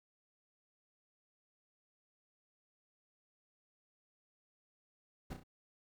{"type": "noise with echo", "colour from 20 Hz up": "brown", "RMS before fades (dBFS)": -41, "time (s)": [5.3, 5.34], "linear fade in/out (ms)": 10, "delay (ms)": 32, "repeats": 3, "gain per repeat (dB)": -6, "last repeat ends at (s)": 5.436, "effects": []}